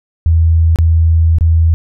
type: tone with dropouts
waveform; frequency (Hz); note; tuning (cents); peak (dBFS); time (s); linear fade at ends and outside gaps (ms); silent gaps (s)
sine; 81.8; E2; -13; -6; 0.26-1.74; 0; 0.759-0.787 / 1.385-1.409
effects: none